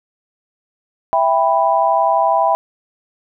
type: chord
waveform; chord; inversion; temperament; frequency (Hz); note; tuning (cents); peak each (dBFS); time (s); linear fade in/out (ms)
sine; E minor; none; just; 659.3 / 791.1 / 988.9; E5 / G5 / B5; 0 / +16 / +2; -16; 1.13-2.55; 0
effects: none